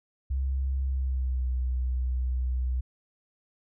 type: tone with pitch glide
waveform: sine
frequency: 66.6 to 62.86 Hz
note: C2 to B1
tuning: +31 to +31 cents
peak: -25 dBFS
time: 0.3-2.81 s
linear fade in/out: 10 ms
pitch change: -100 cents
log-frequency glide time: 0.85-1.49 s
effects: none